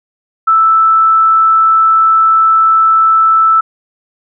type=tone; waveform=sine; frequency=1318.5 Hz; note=E6; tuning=in tune; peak=-5 dBFS; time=0.47-3.61 s; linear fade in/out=10 ms; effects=none